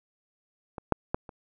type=clicks; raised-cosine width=1 ms; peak=-22 / -7 / -12 / -28 dBFS; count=4; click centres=0.782 / 0.923 / 1.145 / 1.292 s; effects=none